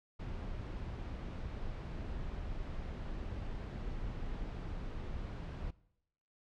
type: noise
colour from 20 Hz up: brown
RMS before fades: -41 dBFS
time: 0.19-5.71 s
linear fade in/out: 10 ms
effects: noise-tail reverb RT60 0.8 s tail -22 dB re dry + low-pass 4000 Hz 12 dB/octave